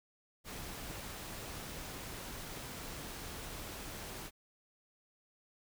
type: noise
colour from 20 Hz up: pink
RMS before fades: -45 dBFS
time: 0.44-4.31 s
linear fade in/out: 50 ms
effects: none